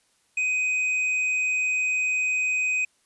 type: tone with tanh clipping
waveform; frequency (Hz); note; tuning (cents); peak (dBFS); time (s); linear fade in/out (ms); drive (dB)
sine; 2507; D#7; +12; -23; 0.37-2.85; 5; 6
effects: white hiss -66 dBFS RMS until 3.05 s + resampled to 24000 Hz